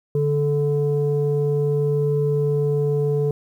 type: tone pair together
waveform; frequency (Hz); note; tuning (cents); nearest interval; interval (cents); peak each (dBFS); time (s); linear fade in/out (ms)
sine; 145.63 / 436.4; D3 / A4; -14 / -14; octave + perfect fifth; 1900; -19; 0.15-3.31; 2
effects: tanh soft clip ceiling -12 dBFS + 9-bit